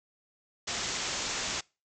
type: low-pass noise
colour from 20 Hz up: white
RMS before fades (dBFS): -34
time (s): 0.67-1.61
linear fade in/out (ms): 10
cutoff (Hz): 7500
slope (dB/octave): 96
effects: noise-tail reverb RT60 0.3 s tail -25 dB re dry